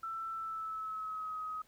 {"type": "tone with pitch glide", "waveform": "sine", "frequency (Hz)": [1332, 1263.8], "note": ["E6", "D#6"], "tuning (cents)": [18, 27], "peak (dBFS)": -37, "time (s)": [0.03, 1.62], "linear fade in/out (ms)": 5, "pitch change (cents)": -91, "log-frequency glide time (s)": [0.32, 1.38], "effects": ["pink hiss -67 dBFS RMS until 1.67 s"]}